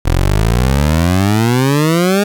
20% pulse exponential sweep, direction up, 41 to 207.7 Hz, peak -5 dBFS, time 0.05-2.24 s, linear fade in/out 10 ms, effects 7-bit

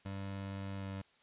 25% pulse tone with pitch glide, 98 to 97.1 Hz, G2 to G2, 0 to -16 cents, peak -36 dBFS, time 0.05-1.02 s, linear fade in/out 10 ms, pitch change -16 cents, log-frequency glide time 0.77-0.84 s, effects white hiss -68 dBFS RMS until 1.22 s + resampled to 8000 Hz

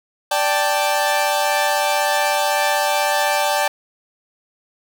sawtooth chord, D suspended fourth, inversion none, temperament equal, 587.3 / 784 / 880 Hz, D5 / G5 / A5, 0 / 0 / 0 cents, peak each -17 dBFS, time 0.31-3.68 s, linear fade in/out 5 ms, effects none

